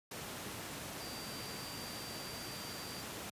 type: tone in noise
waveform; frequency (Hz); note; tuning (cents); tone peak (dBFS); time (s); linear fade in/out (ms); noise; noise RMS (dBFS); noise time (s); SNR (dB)
sine; 4700; D8; +1; -49; 1-3.02; 5; pink; -44; 0.11-3.3; -8
effects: high-pass 100 Hz 12 dB/octave + resampled to 32000 Hz